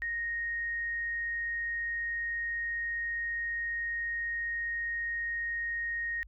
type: tone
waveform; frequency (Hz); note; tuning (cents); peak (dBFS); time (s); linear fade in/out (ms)
sine; 1864.7; A#6; 0; -31; 0.02-6.23; 0
effects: added 50 Hz sine -50 dBFS peak until 6.27 s